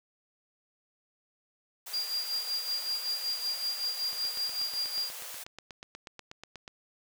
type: high-pass noise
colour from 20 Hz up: white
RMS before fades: -42 dBFS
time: 1.86-5.44 s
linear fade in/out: 10 ms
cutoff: 440 Hz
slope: 96 dB/octave
type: tone with tremolo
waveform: sine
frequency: 4789 Hz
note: D8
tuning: 33 cents sharp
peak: -28 dBFS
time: 1.93-5.1 s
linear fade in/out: 10 ms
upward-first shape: sine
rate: 5.3 Hz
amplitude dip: 65%
type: click train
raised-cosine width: 0.2 ms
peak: -26 dBFS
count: 22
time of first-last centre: 4.13-6.679 s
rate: 8.24 Hz
effects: none